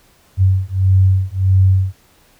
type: beating tone pair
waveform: sine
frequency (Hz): 94 / 95.6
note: F#2 / G2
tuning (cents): +28 / -43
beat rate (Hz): 1.6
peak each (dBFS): -13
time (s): 0.37-1.95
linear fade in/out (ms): 50
effects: pink hiss -52 dBFS RMS until 2.39 s